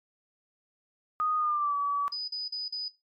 sine tone with pitch glide, 1240 to 1143.7 Hz, D#6 to D6, -6 to -46 cents, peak -25 dBFS, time 1.2-2.08 s, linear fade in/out 0 ms, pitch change -140 cents, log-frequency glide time 1.37-1.76 s
sine tone bursts, 4978 Hz, D#8, in tune, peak -30 dBFS, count 4, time 2.12-2.883 s, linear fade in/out 5 ms, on 160 ms, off 41 ms
effects noise-tail reverb RT60 0.2 s tail -17 dB re dry + MP3 96 kbps

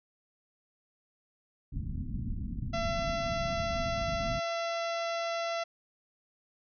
pink low-pass noise, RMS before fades -36 dBFS, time 1.72-4.4 s, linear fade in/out 10 ms, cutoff 260 Hz, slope 48 dB/octave
harmonic tone, 674 Hz, E5, 38 cents sharp, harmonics 1 / 2 / 3 / 4 / 5 / 6 / 7 / 8 / 9, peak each -32 / -38 / -42 / -44 / -46 / -48 / -49 / -50 / -51 dBFS, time 2.73-5.64 s, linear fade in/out 10 ms
effects none

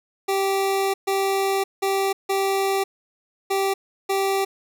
25% pulse tone bursts at uneven times, 390 Hz, G4, 9 cents flat, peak -16 dBFS, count 6, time 0.28-0.94 / 1.07-1.64 / 1.82-2.13 / 2.29-2.84 / 3.5-3.74 / 4.09-4.45 s, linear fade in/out 10 ms, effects none

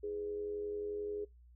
sine tone with amplitude modulation, 415.3 Hz, G#4, in tune, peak -34 dBFS, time 0.03-1.25 s, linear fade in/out 10 ms, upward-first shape sine, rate 91.4 Hz, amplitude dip 50%, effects noise-tail reverb RT60 0.2 s tail -24 dB re dry + added 60 Hz sine -57 dBFS peak until 1.55 s

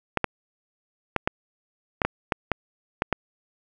clicks, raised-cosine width 0.5 ms, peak -6 dBFS, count 10, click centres 0.173 / 0.243 / 1.163 / 1.275 / 2.018 / 2.05 / 2.322 / 2.517 / 3.021 / 3.127 s, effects none

